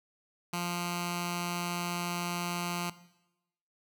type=tone with notch filter; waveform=10% pulse; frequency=174.61 Hz; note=F3; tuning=in tune; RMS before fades=-34 dBFS; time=0.53-2.9 s; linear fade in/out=5 ms; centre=470 Hz; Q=0.64; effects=noise-tail reverb RT60 0.9 s tail -17 dB re dry